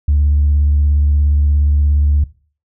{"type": "tone with vibrato", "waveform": "sine", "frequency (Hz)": 72.9, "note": "D2", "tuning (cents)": -12, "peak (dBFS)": -8, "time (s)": [0.08, 2.24], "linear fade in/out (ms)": 5, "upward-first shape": "triangle", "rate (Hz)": 17, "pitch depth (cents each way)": 35, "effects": ["noise-tail reverb RT60 0.4 s tail -19 dB re dry", "tanh soft clip ceiling -6 dBFS"]}